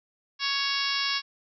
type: harmonic tone with a mistuned harmonic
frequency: 556 Hz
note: C#5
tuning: 5 cents sharp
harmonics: 2 / 3 / 4 / 5 / 6 / 7 / 8 / 9 / 10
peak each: -34 / -34 / -34 / -34 / -34 / -34 / -34 / -34 / -34 dBFS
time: 0.39-1.22 s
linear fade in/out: 50 ms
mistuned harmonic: 10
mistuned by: -27 cents
effects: none